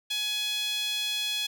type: tone with high-pass filter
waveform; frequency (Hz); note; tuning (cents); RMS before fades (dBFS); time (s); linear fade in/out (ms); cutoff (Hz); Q
sawtooth; 840; G#5; +19; -30; 0.1-1.47; 10; 3200; 4.3
effects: none